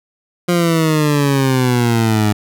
20% pulse exponential sweep, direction down, 177.2 to 103.83 Hz, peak -7 dBFS, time 0.48-2.33 s, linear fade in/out 10 ms, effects none

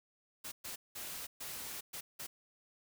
white noise bursts at uneven times, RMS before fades -44 dBFS, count 6, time 0.44-0.52 / 0.64-0.76 / 0.95-1.27 / 1.4-1.81 / 1.93-2.01 / 2.19-2.27 s, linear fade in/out 10 ms, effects none

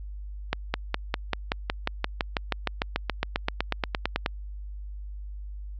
accelerating click train, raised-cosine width 0.3 ms, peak -8 dBFS, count 26, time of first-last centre 0.53-4.261 s, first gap 210 ms, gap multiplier 0.97, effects added 50 Hz sine -35 dBFS peak until 5.79 s + low-pass 5000 Hz 12 dB/octave

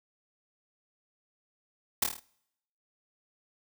white noise with echo, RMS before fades -24 dBFS, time 2.02-2.04 s, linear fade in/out 5 ms, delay 26 ms, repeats 6, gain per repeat -4 dB, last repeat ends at 2.196 s, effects noise-tail reverb RT60 0.8 s tail -25 dB re dry

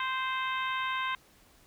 harmonic tone with a mistuned harmonic, 521 Hz, C5, 7 cents flat, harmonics 2 / 3 / 4 / 5 / 6 / 7, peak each -32 / -36 / -38 / -40 / -42 / -43 dBFS, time 0-1.15 s, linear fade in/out 2 ms, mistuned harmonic 7, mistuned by +22 cents, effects pink hiss -61 dBFS RMS until 1.66 s

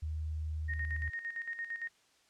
sine tone, 77.78 Hz, D#2, in tune, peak -34 dBFS, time 0.02-1.1 s, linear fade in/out 10 ms
sine tone with tremolo, 1853 Hz, A#6, 11 cents flat, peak -35 dBFS, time 0.68-1.89 s, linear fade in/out 20 ms, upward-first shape square, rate 8.8 Hz, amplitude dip 65%
effects white hiss -68 dBFS RMS until 2.29 s + low-pass 7000 Hz 12 dB/octave

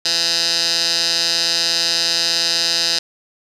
15% pulse tone with band-pass filter, 168.4 Hz, E3, 37 cents sharp, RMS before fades -18 dBFS, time 0.05-2.99 s, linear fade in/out 5 ms, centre 4700 Hz, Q 5.1, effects none

